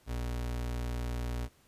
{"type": "tone", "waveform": "35% pulse", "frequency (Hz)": 60, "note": "B1", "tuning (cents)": -49, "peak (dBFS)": -31, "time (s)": [0.06, 1.49], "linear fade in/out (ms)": 50, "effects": ["pink hiss -65 dBFS RMS until 1.67 s", "resampled to 32000 Hz"]}